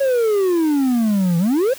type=exponential two-way sweep; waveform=triangle; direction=down then up; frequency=560 to 164.81 to 560 Hz; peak=-12 dBFS; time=0-1.74 s; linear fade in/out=10 ms; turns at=1.38 s; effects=white hiss -38 dBFS RMS until 1.78 s + high-pass 60 Hz 12 dB/octave